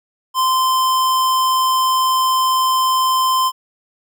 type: tone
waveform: square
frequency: 1037 Hz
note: C6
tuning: 16 cents flat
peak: -14 dBFS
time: 0.34-3.52 s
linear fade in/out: 50 ms
effects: none